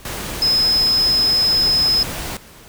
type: tone in noise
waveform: sine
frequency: 5100 Hz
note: D#8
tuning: 42 cents sharp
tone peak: -13 dBFS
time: 0.42-2.03 s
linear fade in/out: 2 ms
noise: pink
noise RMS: -27 dBFS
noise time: 0.05-2.37 s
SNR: +11 dB
effects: pink hiss -43 dBFS RMS until 2.68 s